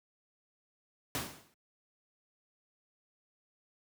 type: noise with exponential decay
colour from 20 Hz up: pink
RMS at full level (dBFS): -32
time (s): 1.15-1.54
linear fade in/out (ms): 0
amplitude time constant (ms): 83
effects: high-pass 100 Hz 12 dB/octave